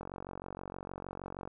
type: click train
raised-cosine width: 1 ms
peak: -27 dBFS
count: 69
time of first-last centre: 0.01-1.476 s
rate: 46.4 Hz
effects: none